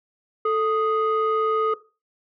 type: tone pair together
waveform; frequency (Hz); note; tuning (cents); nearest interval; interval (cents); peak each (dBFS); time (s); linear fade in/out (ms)
sine; 440 / 1244.5; A4 / D#6; 0 / 0; octave + tritone; 1800; -19 / -21; 0.45-1.74; 5
effects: noise-tail reverb RT60 0.3 s tail -17 dB re dry + tanh soft clip ceiling -15 dBFS